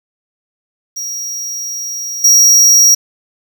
square tone with level steps, 5680 Hz, F8, 28 cents sharp, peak -20 / -5 dBFS, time 0.96-2.95 s, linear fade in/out 10 ms, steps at 2.24 s, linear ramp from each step 5 ms, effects 7-bit

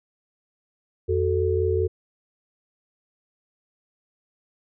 sine tone cluster, 86.9 / 375.4 / 440.3 Hz, F2 / F#4 / A4, -8 / +25 / +1 cents, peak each -24 dBFS, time 1.08-1.88 s, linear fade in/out 20 ms, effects none

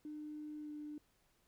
triangle tone with pitch glide, 301.8 to 298.7 Hz, D4 to D4, +47 to +29 cents, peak -40 dBFS, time 0.05-0.98 s, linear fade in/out 2 ms, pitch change -18 cents, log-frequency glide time 0.57-0.71 s, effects tanh soft clip ceiling -42 dBFS + pink hiss -75 dBFS RMS until 1.47 s

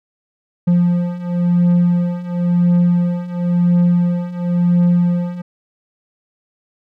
triangle beating tone pair, 174.61 / 175.57 Hz, F3 / F3, 0 / +9 cents, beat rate 0.96 Hz, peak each -15 / -12 dBFS, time 0.67-5.42 s, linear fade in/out 10 ms, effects none

